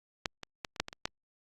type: clicks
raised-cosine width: 0.2 ms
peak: -13 / -23 / -18 / -29 / -10 / -22 / -26 / -13 dBFS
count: 8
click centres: 0.258 / 0.433 / 0.648 / 0.762 / 0.8 / 0.884 / 0.929 / 1.055 s
effects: Opus 48 kbps